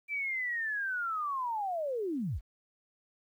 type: linear sweep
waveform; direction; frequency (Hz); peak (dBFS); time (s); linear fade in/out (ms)
sine; down; 2349 to 31.23; -31; 0.08-2.41; 50
effects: 11-bit